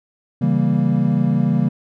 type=chord; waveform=triangle; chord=C# diminished seventh; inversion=none; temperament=equal; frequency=138.59 / 164.81 / 196 / 233.1 Hz; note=C#3 / E3 / G3 / Bb3; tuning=0 / 0 / 0 / 0 cents; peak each=-18 dBFS; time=0.41-1.69 s; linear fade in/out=10 ms; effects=none